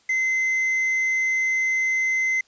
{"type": "tone with quantisation", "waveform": "triangle", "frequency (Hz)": 2060, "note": "C7", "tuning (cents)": -28, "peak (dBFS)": -18, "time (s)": [0.09, 2.41], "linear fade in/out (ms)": 5, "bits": 7, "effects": ["white hiss -60 dBFS RMS until 2.47 s", "resampled to 16000 Hz"]}